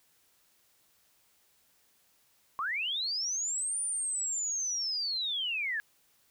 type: linear two-way sweep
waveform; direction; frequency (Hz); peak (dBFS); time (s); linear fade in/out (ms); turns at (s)
sine; up then down; 1046.5 to 9397 to 1646; -30; 2.59-5.8; 0; 3.81
effects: white hiss -68 dBFS RMS until 6.3 s